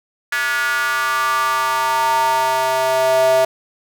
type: tone with high-pass filter sweep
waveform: square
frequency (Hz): 130.7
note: C3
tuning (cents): -1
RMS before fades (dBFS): -17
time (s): 0.32-3.45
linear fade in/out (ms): 5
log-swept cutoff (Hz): 1600 to 620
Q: 5.2
effects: none